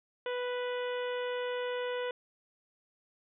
harmonic tone, 493.9 Hz, B4, in tune, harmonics 1 / 2 / 3 / 4 / 5 / 6 / 7, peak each -33 / -42 / -43 / -46 / -50 / -47 / -51 dBFS, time 0.26-2.11 s, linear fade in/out 2 ms, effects none

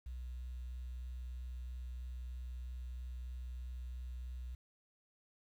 sine tone with vibrato, 62 Hz, B1, 7 cents sharp, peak -40 dBFS, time 0.06-4.55 s, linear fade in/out 5 ms, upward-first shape sine, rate 3.1 Hz, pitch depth 10 cents each way, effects tanh soft clip ceiling -39 dBFS + 11-bit

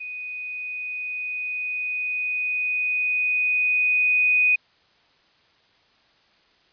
sine tone with level ramp, 2489 Hz, D#7, in tune, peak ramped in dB -31 to -15 dBFS, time 0-4.56 s, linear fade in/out 10 ms, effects white hiss -60 dBFS RMS until 6.72 s + resampled to 11025 Hz

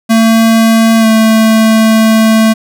square tone with pitch glide, 225.3 to 221.3 Hz, A3 to A3, +41 to +10 cents, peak -5 dBFS, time 0.09-2.54 s, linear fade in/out 20 ms, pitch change -31 cents, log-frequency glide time 1-1.06 s, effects none

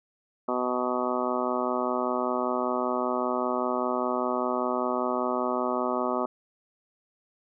harmonic tone, 125.1 Hz, B2, 23 cents sharp, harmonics 2 / 3 / 4 / 5 / 6 / 7 / 8 / 9 / 10, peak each -32 / -32 / -35 / -31 / -37 / -35 / -38 / -33 / -35 dBFS, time 0.48-6.26 s, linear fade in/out 5 ms, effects none

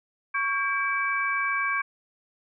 sine tone cluster, 1118 / 1607 / 2304 Hz, C#6 / G6 / D7, +14 / +43 / -34 cents, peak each -28 dBFS, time 0.34-1.82 s, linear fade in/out 10 ms, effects none

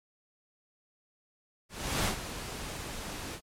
pink noise with ADSR envelope, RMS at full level -28 dBFS, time 1.69-3.41 s, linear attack 360 ms, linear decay 110 ms, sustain -11 dB, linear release 69 ms, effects low-pass 11000 Hz 12 dB/octave + MP3 96 kbps

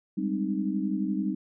sine chord, Ab major seventh, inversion third, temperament equal with one note detuned, 196 / 207.7 / 261.6 / 308.4 Hz, G3 / Ab3 / C4 / Eb4, 0 / 0 / 0 / -15 cents, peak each -29 / -34 / -33 / -31 dBFS, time 0.17-1.35 s, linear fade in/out 10 ms, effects none

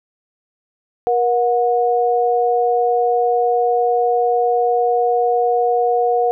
sine tone pair together, 476.1 / 727.1 Hz, A#4 / F#5, +37 / -30 cents, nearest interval perfect fifth, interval 733 cents, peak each -16 dBFS, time 1.07-6.31 s, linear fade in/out 0 ms, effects none

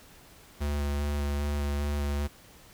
square tone with vibrato, 72.3 Hz, D2, 27 cents flat, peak -28 dBFS, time 0.6-2.28 s, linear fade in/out 20 ms, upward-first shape square, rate 2.5 Hz, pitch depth 12 cents each way, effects pink hiss -54 dBFS RMS until 2.73 s

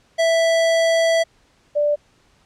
square / sine tone pair in turn, 659.3 / 588.7 Hz, E5 / D5, 0 / +4 cents, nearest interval major second, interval 196 cents, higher first, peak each -15 dBFS, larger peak neither, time 0.18-1.24 / 1.75-1.96 s, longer first, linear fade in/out 20 ms, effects pink hiss -58 dBFS RMS until 2.45 s + low-pass 7000 Hz 12 dB/octave

